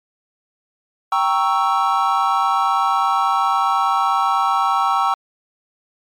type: chord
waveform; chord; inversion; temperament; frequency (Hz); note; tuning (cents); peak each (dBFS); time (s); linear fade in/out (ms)
triangle; G diminished seventh; none; equal; 784 / 932.3 / 1108.7 / 1318.5; G5 / Bb5 / Db6 / Fb6; 0 / 0 / 0 / 0; -18 / -20 / -18 / -18; 1.12-5.14; 2
effects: MP3 96 kbps